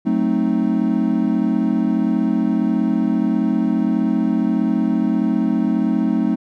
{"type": "chord", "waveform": "triangle", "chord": "F# diminished seventh", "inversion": "none", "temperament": "equal", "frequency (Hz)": [185, 220, 261.6, 311.1], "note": ["F#3", "A3", "C4", "Eb4"], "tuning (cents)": [0, 0, 0, 0], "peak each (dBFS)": [-21, -17, -19, -20], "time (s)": [0.05, 6.36], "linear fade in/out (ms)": 20, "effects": []}